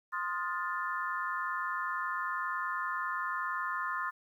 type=chord; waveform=sine; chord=F dominant seventh; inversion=second; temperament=equal with one note detuned; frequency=1046.5 / 1244.5 / 1414.8 / 1760 Hz; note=C6 / Eb6 / F6 / A6; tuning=0 / 0 / +22 / 0 cents; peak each=-36 / -38 / -39 / -38 dBFS; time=0.12-4.11 s; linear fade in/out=20 ms; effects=11-bit